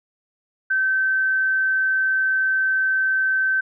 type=tone; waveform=sine; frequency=1543 Hz; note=G6; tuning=28 cents flat; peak=-17 dBFS; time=0.7-3.61 s; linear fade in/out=10 ms; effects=none